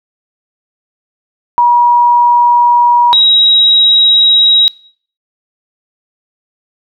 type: tone pair in turn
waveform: sine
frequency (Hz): 960 / 3829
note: B5 / A#7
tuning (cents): -49 / +46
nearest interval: 2 octaves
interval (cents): 2395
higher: second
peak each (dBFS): -4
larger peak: neither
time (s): 1.58-3.13 / 3.13-4.68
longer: neither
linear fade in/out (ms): 0
effects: noise-tail reverb RT60 0.5 s tail -21 dB re dry